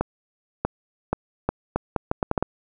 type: accelerating click train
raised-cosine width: 1 ms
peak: -7 dBFS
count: 11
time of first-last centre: 0.01-2.426 s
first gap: 640 ms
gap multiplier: 0.75
effects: none